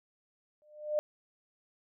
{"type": "tone with exponential growth", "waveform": "sine", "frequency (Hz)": 602, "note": "D5", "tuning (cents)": 43, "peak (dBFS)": -24, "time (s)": [0.62, 0.99], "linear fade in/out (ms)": 0, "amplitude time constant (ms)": 79, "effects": []}